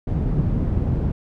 white low-pass noise, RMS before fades -21 dBFS, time 0.07-1.12 s, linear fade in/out 5 ms, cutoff 150 Hz, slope 12 dB/octave, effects none

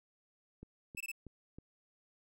click train, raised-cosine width 3 ms, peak -36 dBFS, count 4, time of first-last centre 0.63-1.585 s, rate 3.14 Hz
45% pulse tone bursts, 2624 Hz, E7, 9 cents flat, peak -39 dBFS, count 3, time 0.97-1.117 s, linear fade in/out 5 ms, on 35 ms, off 21 ms
effects none

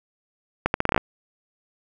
accelerating click train, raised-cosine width 0.5 ms, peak -4 dBFS, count 9, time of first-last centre 0.66-0.978 s, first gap 81 ms, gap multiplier 0.78, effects none

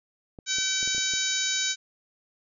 clicks, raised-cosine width 2 ms, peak -29 dBFS, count 7, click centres 0.388 / 0.585 / 0.829 / 0.876 / 0.948 / 0.981 / 1.137 s
harmonic tone, 766 Hz, G5, 40 cents flat, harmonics 2 / 3 / 4 / 5 / 6 / 7 / 8 / 9, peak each -34 / -35 / -36 / -30 / -36 / -35 / -31 / -31 dBFS, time 0.46-1.76 s, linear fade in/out 50 ms
effects none

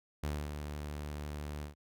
sawtooth tone with ADSR envelope, 74 Hz, D2, 14 cents sharp, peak -29 dBFS, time 0.23-1.75 s, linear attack 9 ms, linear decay 250 ms, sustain -6 dB, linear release 120 ms, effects none

